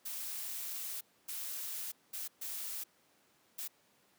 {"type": "noise bursts at uneven times", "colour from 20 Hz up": "blue", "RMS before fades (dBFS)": -41, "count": 5, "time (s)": [[0.05, 1.01], [1.28, 1.92], [2.13, 2.28], [2.41, 2.84], [3.58, 3.68]], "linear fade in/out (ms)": 10, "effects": ["pink hiss -69 dBFS RMS until 4.18 s", "high-pass 200 Hz 12 dB/octave"]}